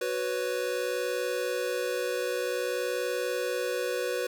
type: chord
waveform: square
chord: F# suspended fourth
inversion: none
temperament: equal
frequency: 370 / 493.9 / 554.4 Hz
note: F#4 / B4 / C#5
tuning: 0 / 0 / 0 cents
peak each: -35 / -31 / -36 dBFS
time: 0.01-4.27 s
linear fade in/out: 5 ms
effects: none